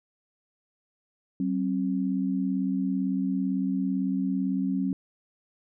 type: tone pair together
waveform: sine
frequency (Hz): 190 / 267.9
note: F#3 / C4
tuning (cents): +46 / +41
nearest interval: tritone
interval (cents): 595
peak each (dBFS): -27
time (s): 1.4-4.93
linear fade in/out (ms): 2
effects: none